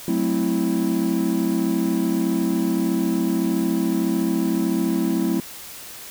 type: chord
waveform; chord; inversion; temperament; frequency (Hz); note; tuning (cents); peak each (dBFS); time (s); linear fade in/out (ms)
triangle; F# half-diminished seventh; none; equal with one note detuned; 186.18 / 220 / 261.6 / 329.6; F#3 / A3 / C4 / E4; +11 / 0 / 0 / 0; -23 / -23 / -23 / -21; 0.08-5.4; 2
effects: white hiss -38 dBFS RMS until 6.1 s